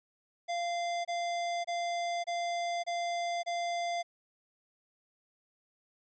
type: tone bursts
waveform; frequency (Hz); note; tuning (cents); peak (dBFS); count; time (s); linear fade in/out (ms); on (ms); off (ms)
square; 692; F5; -16; -32; 6; 0.48-4.03; 20; 570; 26
effects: resampled to 16000 Hz